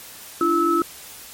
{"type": "tone cluster", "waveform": "sine", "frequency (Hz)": [293.3, 339.7, 1302], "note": ["D4", "F4", "E6"], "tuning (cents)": [-2, -48, -22], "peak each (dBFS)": [-25, -19, -19], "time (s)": [0.41, 0.82], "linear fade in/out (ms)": 2, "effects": ["white hiss -40 dBFS RMS until 1.33 s", "MP3 64 kbps"]}